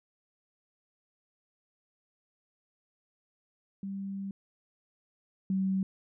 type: tone pair in turn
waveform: sine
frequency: 196 / 191.08 Hz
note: G3 / G3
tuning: 0 / -44 cents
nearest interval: unison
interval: 44 cents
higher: first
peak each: -34 / -26 dBFS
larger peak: second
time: 3.83-4.31 / 5.5-5.83 s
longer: first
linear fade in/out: 2 ms
effects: none